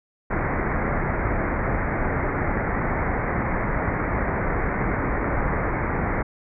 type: low-pass noise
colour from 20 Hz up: pink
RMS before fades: -24 dBFS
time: 0.3-6.23 s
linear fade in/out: 10 ms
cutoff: 2200 Hz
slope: 96 dB/octave
effects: none